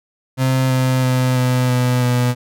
35% pulse tone with pitch steps, 130.8 / 129.3 / 127.81 / 126.34 / 124.89 / 123.46 Hz, C3 / C3 / C3 / B2 / B2 / B2, 0 / -20 / -40 / +40 / +20 / 0 cents, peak -12 dBFS, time 0.37-2.35 s, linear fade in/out 50 ms, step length 330 ms, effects none

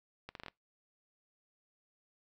accelerating click train, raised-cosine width 0.3 ms, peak -28 dBFS, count 6, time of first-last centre 0.29-0.483 s, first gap 62 ms, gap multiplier 0.76, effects noise-tail reverb RT60 0.2 s tail -24 dB re dry

